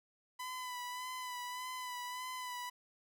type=tone with vibrato; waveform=sawtooth; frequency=1000 Hz; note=B5; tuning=21 cents sharp; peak=-37 dBFS; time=0.39-2.7 s; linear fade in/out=10 ms; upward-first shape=sine; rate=1.7 Hz; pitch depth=31 cents each way; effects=none